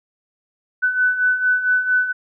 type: beating tone pair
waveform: sine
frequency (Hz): 1496 / 1500.4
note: F#6 / F#6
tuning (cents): +19 / +24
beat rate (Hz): 4.4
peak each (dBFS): -22 / -16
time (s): 0.82-2.13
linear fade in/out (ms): 20
effects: none